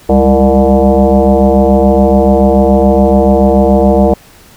sine tone with frequency modulation, 196 Hz, G3, in tune, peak -4 dBFS, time 0.09-4.14 s, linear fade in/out 5 ms, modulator 133 Hz, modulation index 4, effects pink hiss -40 dBFS RMS until 4.56 s

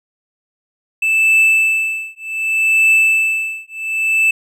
triangle tone with tremolo, 2637 Hz, E7, in tune, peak -6 dBFS, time 1.02-4.31 s, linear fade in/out 5 ms, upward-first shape triangle, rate 0.66 Hz, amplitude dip 100%, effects none

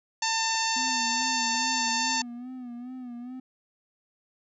harmonic tone, 897 Hz, A5, 33 cents sharp, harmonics 1 / 2 / 3 / 4 / 5 / 6 / 7 / 8, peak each -29 / -33 / -34 / -37 / -32 / -35 / -34 / -35 dBFS, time 0.22-2.22 s, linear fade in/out 5 ms
triangle tone with vibrato, 247.6 Hz, B3, 5 cents sharp, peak -34 dBFS, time 0.76-3.4 s, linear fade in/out 5 ms, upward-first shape sine, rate 2.4 Hz, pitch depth 69 cents each way
effects none

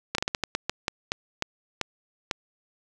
slowing click train, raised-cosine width 0.2 ms, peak -8 dBFS, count 13, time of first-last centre 0.15-2.312 s, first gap 33 ms, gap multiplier 1.28, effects none

